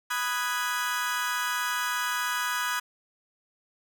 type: chord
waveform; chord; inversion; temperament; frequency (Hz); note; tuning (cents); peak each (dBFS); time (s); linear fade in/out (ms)
35% pulse; G# minor seventh; first; equal; 987.8 / 1244.5 / 1480 / 1661.2; B5 / D#6 / F#6 / G#6; 0 / 0 / 0 / 0; -31; 0.1-2.8; 10
effects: none